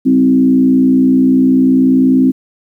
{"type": "tone with frequency modulation", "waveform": "sine", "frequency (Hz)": 261.6, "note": "C4", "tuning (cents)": 0, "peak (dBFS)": -6, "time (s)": [0.05, 2.32], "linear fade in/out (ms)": 20, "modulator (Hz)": 60.3, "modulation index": 0.75, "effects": ["8-bit"]}